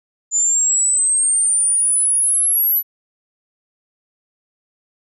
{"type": "exponential sweep", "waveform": "sine", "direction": "up", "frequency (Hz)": [7040, 11940], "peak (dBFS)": -13, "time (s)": [0.31, 2.83], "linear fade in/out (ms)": 50, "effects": []}